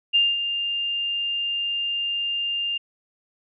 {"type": "tone with ADSR envelope", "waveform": "sine", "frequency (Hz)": 2802, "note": "F7", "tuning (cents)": 5, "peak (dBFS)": -14, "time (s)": [0.13, 2.78], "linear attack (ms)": 23, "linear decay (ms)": 210, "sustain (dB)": -9, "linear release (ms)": 10, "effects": []}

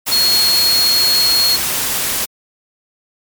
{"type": "tone in noise", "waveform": "sine", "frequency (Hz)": 4305, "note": "C8", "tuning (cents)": 49, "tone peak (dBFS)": -11, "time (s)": [0.11, 1.57], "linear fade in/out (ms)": 20, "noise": "white", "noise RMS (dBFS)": -18, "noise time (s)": [0.06, 2.26], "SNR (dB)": 4, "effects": ["MP3 96 kbps"]}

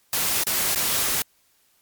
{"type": "noise with dropouts", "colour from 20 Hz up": "white", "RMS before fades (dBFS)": -23, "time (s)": [0.13, 1.22], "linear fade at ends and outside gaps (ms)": 1, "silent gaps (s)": [[0.436, 0.468], [0.748, 0.758]], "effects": ["white hiss -63 dBFS RMS until 1.81 s", "MP3 96 kbps"]}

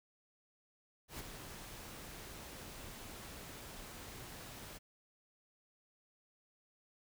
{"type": "noise with ADSR envelope", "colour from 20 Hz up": "pink", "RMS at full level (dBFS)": -44, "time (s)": [1.08, 4.79], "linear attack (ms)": 110, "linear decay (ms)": 25, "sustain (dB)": -6, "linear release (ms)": 26, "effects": []}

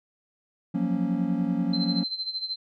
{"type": "chord", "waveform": "triangle", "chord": "Gb major seventh", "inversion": "third", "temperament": "equal", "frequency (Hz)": [174.61, 185, 233.1, 277.2], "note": ["F3", "Gb3", "Bb3", "Db4"], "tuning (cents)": [0, 0, 0, 0], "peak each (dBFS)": -27, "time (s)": [0.74, 2.04], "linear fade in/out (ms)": 10}
{"type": "tone with tremolo", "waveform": "sine", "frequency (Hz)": 4096, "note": "C8", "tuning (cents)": -38, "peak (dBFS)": -26, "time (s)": [1.73, 2.56], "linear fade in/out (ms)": 5, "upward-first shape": "sine", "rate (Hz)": 13, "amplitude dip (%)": 75}
{"effects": []}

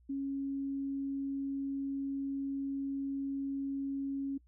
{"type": "tone", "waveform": "sine", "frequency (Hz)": 275, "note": "C#4", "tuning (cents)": -14, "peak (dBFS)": -33, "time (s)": [0.09, 4.38], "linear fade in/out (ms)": 10, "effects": ["noise-tail reverb RT60 0.1 s tail -23 dB re dry", "added 60 Hz sine -61 dBFS peak until 4.47 s"]}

